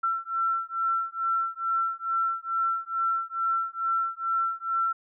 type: beating tone pair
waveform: sine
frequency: 1346 / 1348.3 Hz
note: E6 / E6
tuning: +36 / +39 cents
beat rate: 2.3 Hz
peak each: -28 dBFS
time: 0.03-4.93 s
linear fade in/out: 10 ms
effects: none